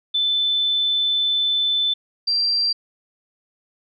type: tone pair in turn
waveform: sine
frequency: 3520 / 4719 Hz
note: A7 / D8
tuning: 0 / +7 cents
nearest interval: perfect fourth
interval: 507 cents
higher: second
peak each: -17 dBFS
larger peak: neither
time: 0.14-1.94 / 2.27-2.73 s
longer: first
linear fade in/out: 10 ms
effects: none